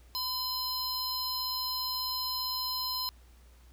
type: tone cluster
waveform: square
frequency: 1013 / 4142 / 5140 Hz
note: B5 / C8 / E8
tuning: +44 / -18 / -45 cents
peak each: -39 / -35 / -36 dBFS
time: 0.15-3.09 s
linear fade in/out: 0 ms
effects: added 60 Hz sine -54 dBFS peak until 3.72 s + pink hiss -64 dBFS RMS until 3.72 s